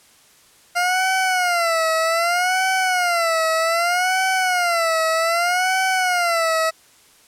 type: tone with vibrato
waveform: 20% pulse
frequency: 698.5 Hz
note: F5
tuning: in tune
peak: -12 dBFS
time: 0.75-6.71 s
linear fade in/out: 20 ms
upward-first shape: sine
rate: 0.64 Hz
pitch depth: 140 cents each way
effects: white hiss -52 dBFS RMS until 7.27 s + low-pass 11000 Hz 12 dB/octave